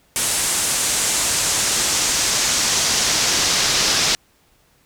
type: noise with band-pass filter sweep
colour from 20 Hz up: brown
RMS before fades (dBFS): -19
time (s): 0.16-4.15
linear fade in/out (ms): 0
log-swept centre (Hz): 8900 to 5400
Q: 1.6
effects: pink hiss -58 dBFS RMS until 4.85 s